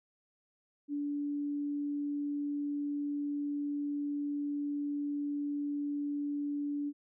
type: tone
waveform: sine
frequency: 289.2 Hz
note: D4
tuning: 27 cents flat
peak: -32 dBFS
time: 0.88-6.93 s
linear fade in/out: 50 ms
effects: none